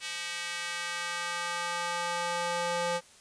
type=tone with high-pass filter sweep; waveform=square; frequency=173.4 Hz; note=F3; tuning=12 cents flat; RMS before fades=-33 dBFS; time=0-3.01 s; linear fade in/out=50 ms; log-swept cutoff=2500 to 530 Hz; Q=1.2; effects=white hiss -56 dBFS RMS until 3.2 s + resampled to 22050 Hz